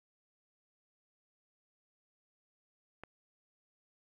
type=click; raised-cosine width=0.5 ms; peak=-30 dBFS; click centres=3.036 s; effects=10-bit